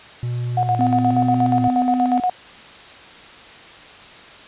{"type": "tone with vibrato", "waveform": "triangle", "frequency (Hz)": 119.1, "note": "A#2", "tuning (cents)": 38, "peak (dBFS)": -19, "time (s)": [0.23, 1.68], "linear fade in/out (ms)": 0, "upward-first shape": "square", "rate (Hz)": 1.1, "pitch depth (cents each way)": 32}
{"type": "tone with tremolo", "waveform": "sine", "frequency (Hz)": 730, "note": "F#5", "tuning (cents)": -24, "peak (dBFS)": -15, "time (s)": [0.57, 2.3], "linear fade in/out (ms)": 5, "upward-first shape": "square", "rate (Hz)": 8.4, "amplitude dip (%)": 70}
{"type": "tone", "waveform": "triangle", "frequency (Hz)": 253.3, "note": "B3", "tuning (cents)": 44, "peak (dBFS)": -16, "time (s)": [0.79, 2.2], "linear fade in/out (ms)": 2}
{"effects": ["white hiss -41 dBFS RMS until 4.47 s", "resampled to 8000 Hz"]}